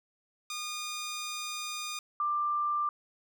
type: tone pair in turn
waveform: 10% pulse / sine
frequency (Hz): 1220 / 1185.3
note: D#6 / D6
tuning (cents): -34 / +16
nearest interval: unison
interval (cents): 50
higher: first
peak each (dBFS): -27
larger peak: neither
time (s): 0.5-1.99 / 2.2-2.89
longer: first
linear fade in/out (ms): 2
effects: none